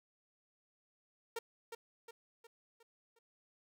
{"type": "tone with echo", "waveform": "sawtooth", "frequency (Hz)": 460.6, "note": "A#4", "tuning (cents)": -21, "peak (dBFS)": -34, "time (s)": [1.36, 1.39], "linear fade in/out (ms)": 5, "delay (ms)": 360, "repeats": 5, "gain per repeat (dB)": -6, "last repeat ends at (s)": 3.19, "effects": []}